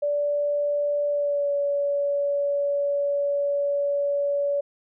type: tone with pitch glide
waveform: sine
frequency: 581 to 569.4 Hz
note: D5 to C#5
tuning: -19 to +46 cents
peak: -21 dBFS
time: 0.02-4.61 s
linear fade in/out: 10 ms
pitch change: -35 cents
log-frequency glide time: 1.09-1.52 s
effects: none